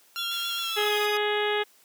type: tone with pitch glide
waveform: 15% pulse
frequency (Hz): 1382 to 1245.5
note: F6 to D#6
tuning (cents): -19 to +1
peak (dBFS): -25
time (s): 0.16-1.17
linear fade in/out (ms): 0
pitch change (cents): -180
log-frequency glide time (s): 0.58-0.96
type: tone with vibrato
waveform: triangle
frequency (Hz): 3322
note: G#7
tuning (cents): 0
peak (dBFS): -29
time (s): 0.17-0.98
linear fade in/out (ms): 20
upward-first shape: sine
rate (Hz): 7.4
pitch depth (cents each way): 43
type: high-pass noise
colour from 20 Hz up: white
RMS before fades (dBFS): -43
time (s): 0.31-1.06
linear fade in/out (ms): 5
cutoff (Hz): 1100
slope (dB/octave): 12
type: harmonic tone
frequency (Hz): 417.9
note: G#4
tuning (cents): +11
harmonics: 1 / 2 / 3 / 4 / 5 / 6 / 7 / 8 / 9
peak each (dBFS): -26 / -31 / -36 / -32 / -34 / -38 / -36 / -35 / -40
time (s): 0.76-1.64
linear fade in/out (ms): 20
effects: white hiss -59 dBFS RMS until 1.84 s + high-pass 200 Hz 12 dB/octave